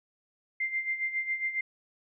sine tone with tremolo, 2093 Hz, C7, in tune, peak -26 dBFS, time 0.6-1.61 s, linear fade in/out 5 ms, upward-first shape sine, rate 7.3 Hz, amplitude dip 70%, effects none

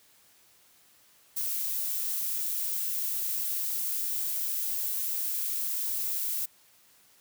violet noise, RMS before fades -31 dBFS, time 1.36-6.46 s, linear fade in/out 10 ms, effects white hiss -61 dBFS RMS until 7.2 s + high-pass 60 Hz 12 dB/octave

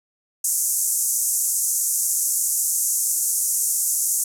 pink band-pass noise, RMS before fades -22 dBFS, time 0.44-4.24 s, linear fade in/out 5 ms, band 6400 to 13000 Hz, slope 48 dB/octave, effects none

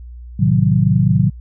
sine chord, A diminished seventh, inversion none, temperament equal, 110 / 130.81 / 155.56 / 185 Hz, A2 / C3 / Eb3 / Gb3, 0 / 0 / 0 / 0 cents, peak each -16 dBFS, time 0.39-1.3 s, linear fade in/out 10 ms, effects added 60 Hz sine -31 dBFS peak until 1.4 s

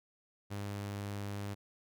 sawtooth tone, 101.2 Hz, G#2, 44 cents flat, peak -34 dBFS, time 0.5-1.55 s, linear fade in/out 20 ms, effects none

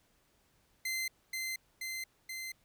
sawtooth tone with echo, 2072 Hz, C7, 17 cents flat, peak -30 dBFS, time 0.85-1.08 s, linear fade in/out 5 ms, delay 480 ms, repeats 3, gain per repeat -2 dB, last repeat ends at 2.52 s, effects pink hiss -71 dBFS RMS until 2.64 s

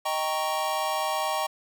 square chord, Eb dominant seventh, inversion none, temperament equal, 622.3 / 784 / 932.3 / 1108.7 Hz, Eb5 / G5 / Bb5 / Db6, 0 / 0 / 0 / 0 cents, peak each -32 / -31 / -33 / -32 dBFS, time 0.05-1.47 s, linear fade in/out 10 ms, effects none

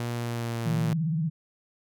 sawtooth tone with pitch glide, 119.1 to 114.71 Hz, A#2 to A#2, +38 to -27 cents, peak -25 dBFS, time 0-0.93 s, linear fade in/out 0 ms, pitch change -65 cents, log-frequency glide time 0.15-0.8 s
sine tone with vibrato, 160.4 Hz, E3, 47 cents flat, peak -24 dBFS, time 0.65-1.3 s, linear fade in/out 20 ms, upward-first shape sine, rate 17 Hz, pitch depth 120 cents each way
effects none

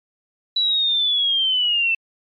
sine linear sweep, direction down, 3951 to 2652 Hz, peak -16 dBFS, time 0.56-1.95 s, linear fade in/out 5 ms, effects MP3 64 kbps

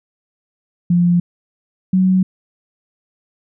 sine tone pair in turn, 174.61 / 186.63 Hz, F3 / F#3, 0 / +15 cents, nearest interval minor second, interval 115 cents, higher second, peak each -10 dBFS, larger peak neither, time 0.9-1.2 / 1.93-2.23 s, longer neither, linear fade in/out 5 ms, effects none

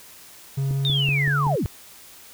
triangle tone with pitch glide, 136.6 to 143.14 Hz, C#3 to D3, -25 to -44 cents, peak -19 dBFS, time 0.57-1.56 s, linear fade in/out 10 ms, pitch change +81 cents, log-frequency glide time 0.72-1.42 s
click train, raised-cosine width 3 ms, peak -21 dBFS, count 6, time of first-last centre 0.71-1.657 s, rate 5.28 Hz
sine linear sweep, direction down, 3729 to 51.9 Hz, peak -21 dBFS, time 0.85-1.66 s, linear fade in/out 0 ms
effects white hiss -46 dBFS RMS until 2.33 s

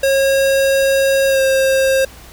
square tone with pitch glide, 543 to 533.4 Hz, C#5 to C5, -36 to +33 cents, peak -12 dBFS, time 0.03-2.05 s, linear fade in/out 5 ms, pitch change -31 cents, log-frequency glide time 1.28-1.41 s, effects added 60 Hz sine -40 dBFS peak until 2.32 s + pink hiss -40 dBFS RMS until 2.32 s

